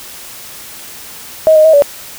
sine tone with pitch steps, 632 / 620 / 637 / 573 Hz, D#5 / D#5 / D#5 / D5, +27 / -6 / +41 / -43 cents, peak -3 dBFS, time 1.47-1.822 s, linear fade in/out 0 ms, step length 88 ms, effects white hiss -31 dBFS RMS until 2.18 s

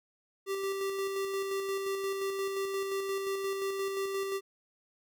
square tone with tremolo, 390.8 Hz, G4, 5 cents flat, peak -31 dBFS, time 0.46-4.41 s, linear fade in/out 50 ms, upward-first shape square, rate 5.7 Hz, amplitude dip 30%, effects none

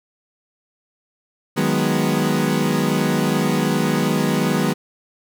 30% pulse chord, G# minor seventh, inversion second, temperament equal, 155.56 / 185 / 207.7 / 246.9 Hz, D#3 / F#3 / G#3 / B3, 0 / 0 / 0 / 0 cents, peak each -20 dBFS, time 1.56-4.74 s, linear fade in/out 20 ms, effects none

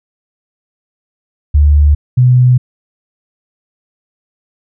sine tone pair in turn, 73.42 / 125.43 Hz, D2 / B2, 0 / +27 cents, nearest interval major sixth, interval 927 cents, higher second, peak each -4 / -4 dBFS, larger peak neither, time 1.54-1.95 / 2.17-2.58 s, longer neither, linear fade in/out 10 ms, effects none

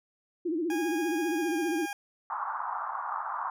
sine tone with vibrato, 329.6 Hz, E4, in tune, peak -27 dBFS, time 0.45-1.86 s, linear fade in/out 10 ms, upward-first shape sine, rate 15 Hz, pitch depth 140 cents each way
20% pulse tone with pitch glide, 820 to 810.6 Hz, G#5 to G#5, -22 to -42 cents, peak -29 dBFS, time 0.7-1.93 s, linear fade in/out 2 ms, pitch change -20 cents, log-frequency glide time 1.37-1.51 s
pink band-pass noise, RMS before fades -34 dBFS, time 2.3-3.5 s, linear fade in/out 2 ms, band 830 to 1300 Hz, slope 48 dB/octave
effects none

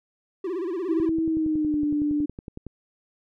triangle tone with vibrato, 357.9 Hz, F4, 42 cents sharp, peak -24 dBFS, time 0.44-1.09 s, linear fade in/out 5 ms, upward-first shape sine, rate 17 Hz, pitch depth 160 cents each way
sine tone with pitch glide, 324 to 295.4 Hz, E4 to D4, -30 to +10 cents, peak -21 dBFS, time 0.88-2.26 s, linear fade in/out 10 ms, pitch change -160 cents, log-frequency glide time 1.25-1.84 s
click train, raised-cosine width 3 ms, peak -23 dBFS, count 19, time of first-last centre 1-2.667 s, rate 10.8 Hz
effects none

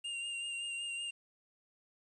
square tone with vibrato, 2794 Hz, F7, in tune, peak -38 dBFS, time 0.04-1.11 s, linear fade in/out 10 ms, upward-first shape sine, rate 5.3 Hz, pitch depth 23 cents each way, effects resampled to 24000 Hz + 11-bit

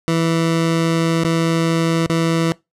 20% pulse tone with dropouts, 164.81 Hz, E3, in tune, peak -10 dBFS, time 0.08-2.52 s, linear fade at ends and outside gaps 0 ms, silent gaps 1.236-1.247 / 2.064-2.097 s, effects noise-tail reverb RT60 0.2 s tail -22 dB re dry + low-pass 9000 Hz 12 dB/octave

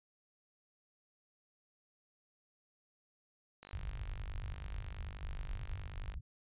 click train, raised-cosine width 0.3 ms, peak -35 dBFS, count 125, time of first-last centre 3.63-6.14 s, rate 49.4 Hz
pink low-pass noise, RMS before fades -42 dBFS, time 3.73-6.21 s, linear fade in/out 5 ms, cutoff 110 Hz, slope 24 dB/octave
effects resampled to 8000 Hz

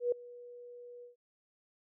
sine tone with ADSR envelope, 485.2 Hz, B4, 31 cents flat, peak -25 dBFS, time 0-1.16 s, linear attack 120 ms, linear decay 4 ms, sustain -22 dB, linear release 130 ms, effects none

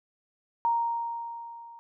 sine tone with level ramp, 932.3 Hz, A#5, in tune, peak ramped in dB -21 to -45 dBFS, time 0.65-1.79 s, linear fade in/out 0 ms, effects none

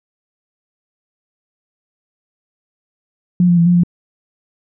sine tone with pitch steps, 178.1 / 174.2 / 169 / 176.2 / 174.1 Hz, F3 / F3 / E3 / F3 / F3, +34 / -4 / +43 / +16 / -5 cents, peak -8 dBFS, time 3.4-3.835 s, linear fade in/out 2 ms, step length 87 ms, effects none

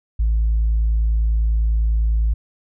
sine tone, 55 Hz, A1, in tune, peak -13 dBFS, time 0.19-2.34 s, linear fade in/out 10 ms, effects tanh soft clip ceiling -12 dBFS

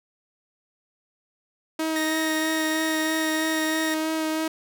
sawtooth tone with vibrato, 316.3 Hz, D#4, 29 cents sharp, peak -20 dBFS, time 1.79-4.48 s, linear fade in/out 5 ms, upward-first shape sine, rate 3.1 Hz, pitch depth 14 cents each way
sawtooth tone, 1868 Hz, A#6, 3 cents sharp, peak -24 dBFS, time 1.96-3.94 s, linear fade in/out 0 ms
effects none

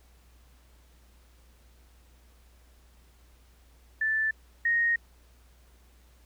sine tone pair in turn, 1760 / 1864.7 Hz, A6 / A#6, 0 / 0 cents, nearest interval minor second, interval 100 cents, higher second, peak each -24 / -22 dBFS, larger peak second, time 4.01-4.31 / 4.65-4.96 s, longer second, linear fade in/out 5 ms, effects added 60 Hz sine -56 dBFS peak until 6.25 s + pink hiss -64 dBFS RMS until 6.25 s

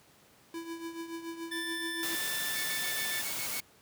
square tone with tremolo, 332.2 Hz, E4, 13 cents sharp, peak -36 dBFS, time 0.54-2.15 s, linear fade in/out 2 ms, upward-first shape triangle, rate 7 Hz, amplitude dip 70%
25% pulse tone, 1763 Hz, A6, 3 cents sharp, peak -31 dBFS, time 1.51-3.22 s, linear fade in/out 10 ms
white noise, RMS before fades -36 dBFS, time 2.03-3.6 s, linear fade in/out 0 ms
sawtooth tone bursts, 2217 Hz, C#7, in tune, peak -36 dBFS, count 8, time 2.56-3.605 s, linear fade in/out 2 ms, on 79 ms, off 59 ms
effects pink hiss -61 dBFS RMS until 3.81 s + high-pass 100 Hz 12 dB/octave

